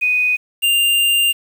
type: tone pair in turn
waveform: sine / square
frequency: 2489 / 2794 Hz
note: D#7 / F7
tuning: 0 / 0 cents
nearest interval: major second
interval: 200 cents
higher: second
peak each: -13 dBFS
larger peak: neither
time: 0.01-0.37 / 0.62-1.33 s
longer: second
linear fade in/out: 20 ms
effects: 7-bit